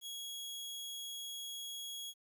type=tone; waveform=sawtooth; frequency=3322 Hz; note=G#7; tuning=in tune; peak=-39 dBFS; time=0.01-2.14 s; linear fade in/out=50 ms; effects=12-bit

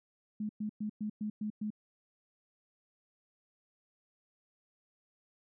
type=tone bursts; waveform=sine; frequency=212.1 Hz; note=G#3; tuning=37 cents sharp; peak=-33 dBFS; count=7; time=0.4-1.704 s; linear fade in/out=5 ms; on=92 ms; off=110 ms; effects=none

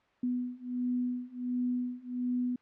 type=beating tone pair; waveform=sine; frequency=246.9 / 248.3 Hz; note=B3 / B3; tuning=0 / +9 cents; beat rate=1.4 Hz; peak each=-34 / -33 dBFS; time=0.23-2.56 s; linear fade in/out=5 ms; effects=white hiss -67 dBFS RMS until 2.61 s + low-pass 2000 Hz 12 dB/octave

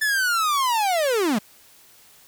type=linear sweep; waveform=45% pulse; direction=down; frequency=1760 to 190.9 Hz; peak=-19 dBFS; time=0.01-1.39 s; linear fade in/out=10 ms; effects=white hiss -52 dBFS RMS until 2.27 s

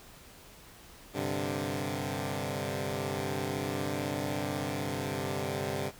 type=chord; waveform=10% pulse; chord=G suspended fourth; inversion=none; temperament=equal; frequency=98 / 130.81 / 146.83 Hz; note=G2 / C3 / D3; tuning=0 / 0 / 0 cents; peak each=-28 dBFS; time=1.13-5.92 s; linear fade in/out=50 ms; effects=pink hiss -53 dBFS RMS until 5.99 s

